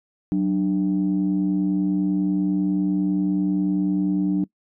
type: tone pair together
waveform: sine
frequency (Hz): 186.93 / 297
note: F#3 / D4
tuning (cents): +18 / +20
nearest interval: minor sixth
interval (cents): 802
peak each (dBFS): -20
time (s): 0.32-4.44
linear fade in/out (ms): 0
effects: noise-tail reverb RT60 0.1 s tail -22 dB re dry + tanh soft clip ceiling -13 dBFS